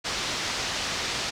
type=low-pass noise; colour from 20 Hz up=white; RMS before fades=-30 dBFS; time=0.04-1.31 s; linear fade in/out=20 ms; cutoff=5800 Hz; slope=24 dB/octave; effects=none